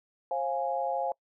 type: chord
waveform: sine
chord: F minor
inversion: second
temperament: equal with one note detuned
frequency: 534.6 / 698.5 / 830.6 Hz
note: C5 / F5 / Ab5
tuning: +37 / 0 / 0 cents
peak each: -32 dBFS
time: 0.31-1.12 s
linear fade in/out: 2 ms
effects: noise-tail reverb RT60 0.1 s tail -25 dB re dry